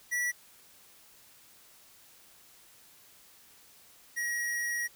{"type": "tone pair in turn", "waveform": "square", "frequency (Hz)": [1947, 1901.4], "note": ["B6", "A#6"], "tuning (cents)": [-25, 34], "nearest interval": "unison", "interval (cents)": 41, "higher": "first", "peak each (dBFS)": [-29, -31], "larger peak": "first", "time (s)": [[0.11, 0.32], [4.16, 4.88]], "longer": "second", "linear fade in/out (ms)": 20, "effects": ["white hiss -58 dBFS RMS until 4.95 s"]}